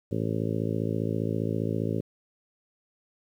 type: harmonic tone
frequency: 55 Hz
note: A1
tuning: in tune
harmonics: 2 / 3 / 4 / 5 / 6 / 7 / 8 / 9 / 10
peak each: -31 / -32 / -34 / -34 / -38 / -35 / -36 / -40 / -41 dBFS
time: 0.11-2.01 s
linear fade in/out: 10 ms
effects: 10-bit